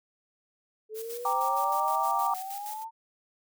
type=exponential sweep; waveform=sine; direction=up; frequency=428.6 to 913 Hz; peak=-35 dBFS; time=0.89-2.91 s; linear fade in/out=50 ms
type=noise with tremolo; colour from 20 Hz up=blue; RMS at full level=-41 dBFS; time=0.94-2.85 s; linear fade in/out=50 ms; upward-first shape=square; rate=6.4 Hz; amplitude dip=60%
type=chord; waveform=sine; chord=G minor; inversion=none; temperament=equal; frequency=784 / 932.3 / 1174.7 Hz; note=G5 / Bb5 / D6; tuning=0 / 0 / 0 cents; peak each=-29 dBFS; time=1.25-2.34 s; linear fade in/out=2 ms
effects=none